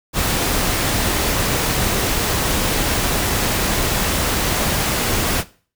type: noise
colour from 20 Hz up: pink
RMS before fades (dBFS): -19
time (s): 0.13-5.44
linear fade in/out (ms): 50
effects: noise-tail reverb RT60 0.4 s tail -18 dB re dry